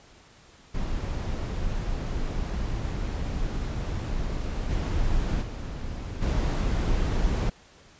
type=noise with level steps; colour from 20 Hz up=brown; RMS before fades=-29 / -26 / -33 / -24 dBFS; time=0.74-7.5 s; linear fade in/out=10 ms; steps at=4.69 / 5.41 / 6.21 s; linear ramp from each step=20 ms; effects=pink hiss -54 dBFS RMS until 7.99 s + resampled to 16000 Hz